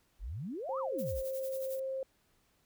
sine exponential two-way sweep, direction up then down, 38.89 to 1318.5 to 38.89 Hz, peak -37 dBFS, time 0.19-1.23 s, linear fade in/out 50 ms, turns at 0.79 s
sine tone, 531 Hz, C5, 25 cents sharp, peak -34 dBFS, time 0.69-2.03 s, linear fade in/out 2 ms
violet noise with tremolo, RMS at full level -45 dBFS, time 0.98-1.8 s, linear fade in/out 10 ms, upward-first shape sine, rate 11 Hz, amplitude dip 70%
effects pink hiss -72 dBFS RMS until 2.65 s

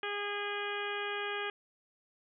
harmonic tone with a mistuned harmonic, 409.1 Hz, G#4, 26 cents flat, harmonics 1 / 2 / 3 / 4 / 5 / 6 / 7 / 8, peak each -39 / -43 / -42 / -40 / -45 / -43 / -45 / -46 dBFS, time 0.03-1.5 s, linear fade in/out 2 ms, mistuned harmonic 7, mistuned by +29 cents, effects none

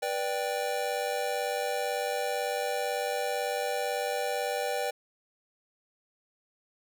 square chord, G major, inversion first, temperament just, 490 / 588 / 784 Hz, B4 / D5 / G5, -14 / +2 / 0 cents, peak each -34 dBFS, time 0.02-4.91 s, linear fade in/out 10 ms, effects none

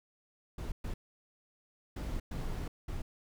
brown noise bursts at uneven times, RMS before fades -37 dBFS, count 5, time 0.58-0.72 / 0.84-0.94 / 1.96-2.2 / 2.31-2.68 / 2.88-3.02 s, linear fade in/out 5 ms, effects none

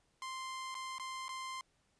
sawtooth tone with dropouts, 1046 Hz, C6, 1 cent flat, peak -37 dBFS, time 0.22-1.61 s, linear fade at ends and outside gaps 1 ms, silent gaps 0.744-0.751 / 0.983-0.997 / 1.282-1.291 s, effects pink hiss -75 dBFS RMS until 1.99 s + resampled to 22050 Hz

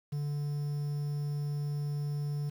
triangle tone with quantisation, 145.4 Hz, D3, 17 cents flat, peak -29 dBFS, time 0.12-2.5 s, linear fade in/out 10 ms, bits 9, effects none

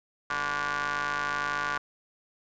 sawtooth ring-modulated tone, 141.5 Hz, C#3, 36 cents sharp, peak -21 dBFS, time 0.3-1.78 s, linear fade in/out 5 ms, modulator 1300 Hz, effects resampled to 16000 Hz + 10-bit

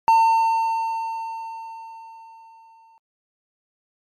triangle tone with exponential decay, 904 Hz, A5, 47 cents sharp, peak -9 dBFS, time 0.08-2.98 s, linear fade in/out 0 ms, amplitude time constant 630 ms, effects MP3 96 kbps

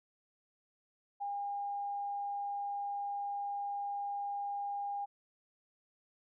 sine tone, 808 Hz, G#5, 48 cents flat, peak -35 dBFS, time 1.2-5.06 s, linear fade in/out 20 ms, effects none

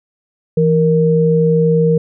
sine tone pair together, 164.83 / 466.2 Hz, E3 / A#4, 0 / 0 cents, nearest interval octave + tritone, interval 1800 cents, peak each -12 dBFS, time 0.57-1.98 s, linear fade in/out 5 ms, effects none

